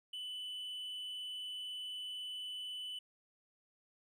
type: tone with amplitude modulation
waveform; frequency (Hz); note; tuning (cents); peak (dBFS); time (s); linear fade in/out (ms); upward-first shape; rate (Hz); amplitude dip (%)
triangle; 2992; F#7; +19; -38; 0.13-2.99; 5; sine; 202; 35
effects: none